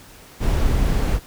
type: noise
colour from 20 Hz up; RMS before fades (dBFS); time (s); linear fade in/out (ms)
brown; -18; 0.39-1.2; 50
effects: pink hiss -45 dBFS RMS until 1.26 s